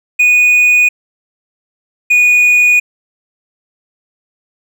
triangle tone pair in turn, 2475 / 2462 Hz, D#7 / D#7, -10 / -19 cents, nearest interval unison, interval 9 cents, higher first, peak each -4 dBFS, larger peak neither, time 0.19-0.89 / 2.1-2.8 s, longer neither, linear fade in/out 10 ms, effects none

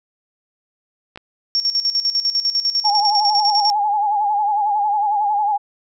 clicks, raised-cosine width 0.3 ms, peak -19 dBFS, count 2, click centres 1.159 / 1.175 s
sine tone with tremolo, 5500 Hz, F8, 27 cents flat, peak -14 dBFS, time 1.55-3.7 s, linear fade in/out 0 ms, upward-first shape square, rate 10 Hz, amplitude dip 70%
sine tone with vibrato, 830 Hz, G#5, 1 cent flat, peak -15 dBFS, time 2.84-5.58 s, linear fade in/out 20 ms, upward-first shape sine, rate 11 Hz, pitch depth 63 cents each way
effects none

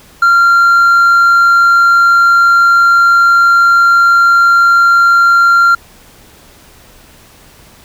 sine tone with hard clipping, 1383 Hz, F6, 17 cents flat, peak -5 dBFS, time 0.22-5.75 s, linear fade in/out 5 ms, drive 2 dB, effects pink hiss -41 dBFS RMS until 7.84 s

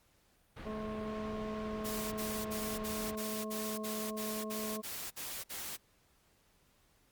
pink low-pass noise, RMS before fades -47 dBFS, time 0.56-3.16 s, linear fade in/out 10 ms, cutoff 2900 Hz, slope 12 dB/octave
harmonic tone, 215.3 Hz, A3, 37 cents flat, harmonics 1 / 2 / 3 / 5, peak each -40 / -43 / -45 / -47 dBFS, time 0.65-4.82 s, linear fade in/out 20 ms
white noise bursts, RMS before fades -42 dBFS, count 12, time 1.84-5.772 s, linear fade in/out 20 ms, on 280 ms, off 52 ms
effects pink hiss -70 dBFS RMS until 7.11 s + Opus 48 kbps

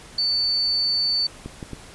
sine tone, 4500 Hz, C#8, 25 cents sharp, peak -19 dBFS, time 0.18-1.27 s, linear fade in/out 5 ms
clicks, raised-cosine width 3 ms, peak -19 dBFS, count 3, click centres 1.46 / 1.628 / 1.733 s
effects pink hiss -44 dBFS RMS until 1.94 s + resampled to 24000 Hz

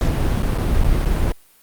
brown noise with dropouts, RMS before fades -17 dBFS, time 0.01-1.32 s, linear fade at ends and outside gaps 1 ms, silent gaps 0.424-0.43 / 0.578-0.584 / 0.837-0.844 / 1.05-1.056 s, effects white hiss -53 dBFS RMS until 1.62 s + Opus 48 kbps

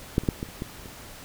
clicks, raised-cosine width 3 ms, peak -7 / -23 / -8 / -17 / -29 / -17 / -29 dBFS, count 7, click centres 0.181 / 0.236 / 0.288 / 0.429 / 0.488 / 0.621 / 0.858 s, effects pink hiss -44 dBFS RMS until 1.24 s

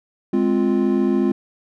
triangle chord, F minor, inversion first, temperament equal, 207.7 / 261.6 / 349.2 Hz, Ab3 / C4 / F4, 0 / 0 / 0 cents, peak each -18 dBFS, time 0.33-1.32 s, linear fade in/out 5 ms, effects none

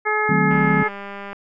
harmonic tone, 426 Hz, G#4, 44 cents sharp, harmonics 1 / 2 / 3 / 4 / 5, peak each -24 / -24 / -24 / -24 / -24 dBFS, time 0.05-0.89 s, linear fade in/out 20 ms
sine chord, D# diminished seventh, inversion none, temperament equal with one note detuned, 155.56 / 188.99 / 220 / 261.6 Hz, D#3 / F#3 / A3 / C4, 0 / +37 / 0 / 0 cents, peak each -21 / -20 / -25 / -24 dBFS, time 0.29-0.83 s, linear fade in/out 5 ms
click train, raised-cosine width 0.5 ms, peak -19 dBFS, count 165, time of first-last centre 0.51-1.33 s, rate 200 Hz
effects none

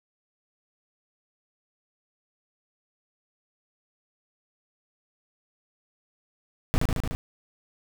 brown noise with echo, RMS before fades -20 dBFS, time 6.74-6.78 s, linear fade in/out 0 ms, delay 74 ms, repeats 5, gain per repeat -2 dB, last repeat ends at 7.15 s, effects none

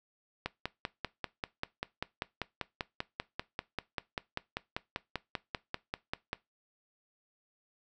click train, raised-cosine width 0.3 ms, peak -17 dBFS, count 31, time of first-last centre 0.46-6.331 s, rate 5.11 Hz, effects noise-tail reverb RT60 0.2 s tail -20 dB re dry

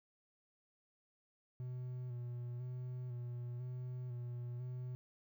triangle tone with vibrato, 123.47 Hz, B2, in tune, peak -39 dBFS, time 1.6-4.95 s, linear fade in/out 0 ms, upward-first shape square, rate 1 Hz, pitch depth 29 cents each way, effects 13-bit

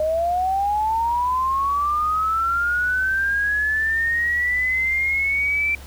sine linear sweep, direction up, 611 to 2345 Hz, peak -18 dBFS, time 0-5.75 s, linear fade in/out 2 ms, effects added 68 Hz sine -36 dBFS peak until 5.86 s + pink hiss -44 dBFS RMS until 5.86 s

